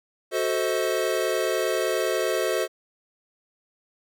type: chord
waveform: square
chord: F# diminished seventh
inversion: none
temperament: equal with one note detuned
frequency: 370 / 440 / 523.3 / 637.9 Hz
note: F#4 / A4 / C5 / Eb5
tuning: 0 / 0 / 0 / +43 cents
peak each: -29 dBFS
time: 0.31-2.68 s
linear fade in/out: 50 ms
effects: none